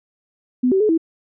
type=tone with pitch steps; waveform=sine; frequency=251.3 / 383.5 / 426.9 / 326.3 Hz; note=B3 / G4 / G#4 / E4; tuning=+30 / -38 / +48 / -18 cents; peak=-13 dBFS; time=0.63-0.978 s; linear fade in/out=10 ms; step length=87 ms; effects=none